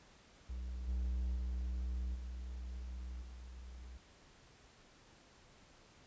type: tone with level steps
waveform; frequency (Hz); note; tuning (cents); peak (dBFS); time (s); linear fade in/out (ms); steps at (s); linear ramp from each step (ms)
triangle; 61.74; B1; 0; -38 / -32 / -34 / -40 / -46; 0.49-3.98; 10; 0.87 / 1.35 / 2.14 / 3.21; 20
effects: pink hiss -63 dBFS RMS until 6.06 s + resampled to 16000 Hz